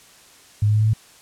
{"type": "tone with pitch steps", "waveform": "sine", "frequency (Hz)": [104.5, 105.84, 107.19, 108.56, 109.95], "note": ["G#2", "G#2", "A2", "A2", "A2"], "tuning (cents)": [11, 33, -45, -23, -1], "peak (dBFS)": -14, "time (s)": [0.62, 0.935], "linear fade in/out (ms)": 5, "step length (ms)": 63, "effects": ["white hiss -49 dBFS RMS until 1.21 s", "low-pass 10000 Hz 12 dB/octave"]}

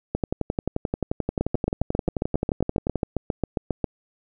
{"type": "two click trains", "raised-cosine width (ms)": 2, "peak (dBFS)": [-9, -10], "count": [19, 33], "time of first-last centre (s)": [[1.41, 3.842], [0.15, 2.957]], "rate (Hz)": [7.4, 11.4], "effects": []}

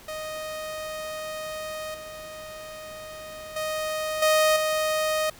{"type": "tone with level steps", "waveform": "sawtooth", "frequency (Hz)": 622.3, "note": "D#5", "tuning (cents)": 0, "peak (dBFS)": [-28, -34, -23, -14, -19], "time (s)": [0.08, 5.3], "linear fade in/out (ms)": 5, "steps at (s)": [1.94, 3.56, 4.22, 4.56], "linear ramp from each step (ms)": 5, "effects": ["pink hiss -49 dBFS RMS until 5.39 s"]}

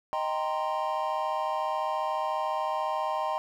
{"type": "chord", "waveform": "triangle", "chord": "C minor seventh", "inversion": "first", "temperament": "equal", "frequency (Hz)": [622.3, 784, 932.3, 1046.5], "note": ["Eb5", "G5", "Bb5", "C6"], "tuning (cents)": [0, 0, 0, 0], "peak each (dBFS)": -31, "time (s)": [0.13, 3.38], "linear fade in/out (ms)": 0, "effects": []}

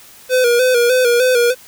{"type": "tone with vibrato", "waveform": "square", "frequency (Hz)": 492.6, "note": "B4", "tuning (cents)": -5, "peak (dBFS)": -11, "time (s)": [0.29, 1.55], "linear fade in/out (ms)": 50, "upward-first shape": "square", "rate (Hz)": 3.3, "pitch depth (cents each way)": 55, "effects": ["white hiss -42 dBFS RMS until 1.67 s"]}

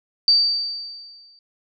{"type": "tone with exponential decay", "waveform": "sine", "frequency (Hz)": 4629, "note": "D8", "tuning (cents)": -26, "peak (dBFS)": -10, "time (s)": [0.28, 1.39], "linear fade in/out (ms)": 1, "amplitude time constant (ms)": 240, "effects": []}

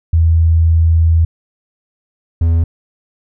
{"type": "tone pair in turn", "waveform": ["sine", "triangle"], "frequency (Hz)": [82, 82.9], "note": ["E2", "E2"], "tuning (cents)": [-9, 10], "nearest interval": "unison", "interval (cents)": 19, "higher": "second", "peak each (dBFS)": -7, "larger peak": "neither", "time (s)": [[0.13, 1.25], [2.41, 2.64]], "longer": "first", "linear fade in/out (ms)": 5, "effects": []}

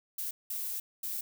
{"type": "noise bursts at uneven times", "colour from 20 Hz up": "violet", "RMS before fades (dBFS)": -36, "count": 3, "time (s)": [[0.18, 0.31], [0.5, 0.8], [1.03, 1.21]], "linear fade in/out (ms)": 5, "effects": []}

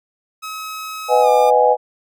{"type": "tone with pitch glide", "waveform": "sawtooth", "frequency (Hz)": [1279, 1200.3], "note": ["D#6", "D6"], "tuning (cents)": [47, 37], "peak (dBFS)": -23, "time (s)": [0.42, 1.51], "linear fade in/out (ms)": 20, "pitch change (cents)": -110, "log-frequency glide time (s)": [1.21, 1.29]}
{"type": "chord", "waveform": "sine", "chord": "G# minor seventh", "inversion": "first", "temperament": "just", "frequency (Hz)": [498.4, 623, 747.5, 830.6], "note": ["B4", "D#5", "F#5", "G#5"], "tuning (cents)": [16, 2, 17, 0], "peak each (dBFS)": [-14, -17, -19, -14], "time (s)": [1.08, 1.77], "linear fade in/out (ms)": 50}
{"effects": []}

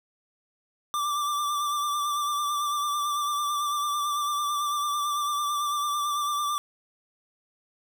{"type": "tone with vibrato", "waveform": "square", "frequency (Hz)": 1174.7, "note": "D6", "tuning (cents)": 0, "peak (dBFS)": -26, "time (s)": [0.94, 6.58], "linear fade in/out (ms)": 0, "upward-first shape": "sine", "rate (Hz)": 9, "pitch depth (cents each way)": 32, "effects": []}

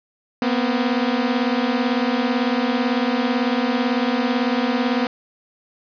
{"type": "beating tone pair", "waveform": "sawtooth", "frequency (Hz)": [237.7, 255.7], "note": ["A#3", "C4"], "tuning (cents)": [34, -40], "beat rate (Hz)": 18, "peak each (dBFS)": -17, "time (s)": [0.42, 5.07], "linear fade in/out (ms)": 2, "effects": ["resampled to 11025 Hz", "7-bit"]}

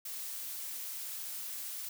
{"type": "noise", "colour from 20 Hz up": "blue", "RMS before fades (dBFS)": -41, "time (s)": [0.05, 1.89], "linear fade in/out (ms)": 5, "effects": []}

